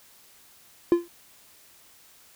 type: tone with exponential decay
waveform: triangle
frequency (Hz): 344.7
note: F4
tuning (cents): -23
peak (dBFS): -10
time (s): 0.92-1.08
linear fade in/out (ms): 1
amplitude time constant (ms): 34
effects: white hiss -55 dBFS RMS until 2.35 s